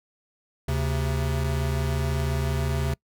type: tone pair together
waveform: square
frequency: 74.97 / 133.5 Hz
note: D2 / C3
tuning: +36 / +35 cents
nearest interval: minor seventh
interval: 999 cents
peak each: -27 dBFS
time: 0.68-2.94 s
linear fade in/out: 5 ms
effects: noise-tail reverb RT60 0.1 s tail -25 dB re dry